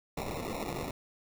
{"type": "noise with sample-and-hold", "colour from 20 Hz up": "blue", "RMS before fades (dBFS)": -37, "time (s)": [0.17, 0.91], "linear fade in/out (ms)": 5, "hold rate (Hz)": 1575, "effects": []}